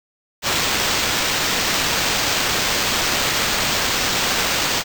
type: noise with sample-and-hold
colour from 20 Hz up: white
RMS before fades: -20 dBFS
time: 0.42-4.84 s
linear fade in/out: 50 ms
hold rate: 11025 Hz
effects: none